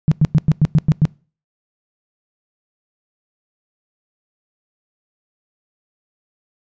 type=tone bursts; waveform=sine; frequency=153.8 Hz; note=D#3; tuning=20 cents flat; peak=-8 dBFS; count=8; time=0.08-1.053 s; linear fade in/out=0 ms; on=35 ms; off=99 ms; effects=noise-tail reverb RT60 0.4 s tail -25 dB re dry + resampled to 16000 Hz